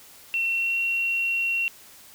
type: tone with pitch glide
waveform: sine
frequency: 2713 to 2735 Hz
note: E7 to F7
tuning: +49 to -37 cents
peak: -22 dBFS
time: 0.34-1.68 s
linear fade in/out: 0 ms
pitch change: +14 cents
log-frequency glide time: 0.48-0.79 s
effects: white hiss -49 dBFS RMS until 2.14 s